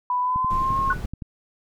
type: tone with pitch glide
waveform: sine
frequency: 992 to 1075.6 Hz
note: B5 to C6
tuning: +7 to +47 cents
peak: -20 dBFS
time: 0.1-0.93 s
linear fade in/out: 2 ms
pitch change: +140 cents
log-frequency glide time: 0.21-0.78 s
type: click train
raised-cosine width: 5 ms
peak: -20 dBFS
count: 11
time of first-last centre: 0.36-1.222 s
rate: 11.6 Hz
type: noise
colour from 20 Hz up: brown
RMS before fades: -31 dBFS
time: 0.5-1.06 s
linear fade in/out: 5 ms
type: tone with exponential decay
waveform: sine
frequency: 1480 Hz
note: F#6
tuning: in tune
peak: -17 dBFS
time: 0.9-1.01 s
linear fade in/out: 5 ms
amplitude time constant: 22 ms
effects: none